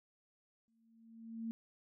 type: tone with exponential growth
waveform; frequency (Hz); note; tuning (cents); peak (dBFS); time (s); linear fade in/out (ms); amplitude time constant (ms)
sine; 226.8; A#3; -47; -36; 0.68-1.51; 0; 180
effects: none